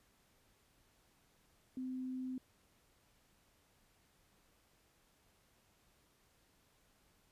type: tone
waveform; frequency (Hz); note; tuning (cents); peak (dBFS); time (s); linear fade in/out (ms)
sine; 257.3; C4; -29; -39; 1.77-2.38; 2
effects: pink hiss -72 dBFS RMS until 7.31 s + resampled to 32000 Hz